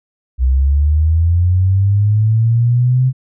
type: linear sweep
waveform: sine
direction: up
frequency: 62 to 130.81 Hz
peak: -9 dBFS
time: 0.38-3.13 s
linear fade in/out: 50 ms
effects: none